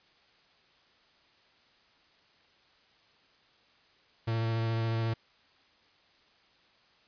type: tone with vibrato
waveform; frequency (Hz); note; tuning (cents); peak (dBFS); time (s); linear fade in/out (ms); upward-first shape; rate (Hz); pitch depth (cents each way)
45% pulse; 113.4; A#2; -47; -28; 4.27-5.14; 10; sine; 14; 16
effects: white hiss -64 dBFS RMS until 7.07 s + resampled to 11025 Hz